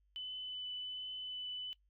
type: tone with vibrato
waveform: sine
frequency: 3005 Hz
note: F#7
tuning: 26 cents sharp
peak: -40 dBFS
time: 0.16-1.73 s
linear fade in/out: 0 ms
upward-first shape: triangle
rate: 1.3 Hz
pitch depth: 10 cents each way
effects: noise-tail reverb RT60 0.1 s tail -20 dB re dry + added 50 Hz sine -70 dBFS peak until 1.89 s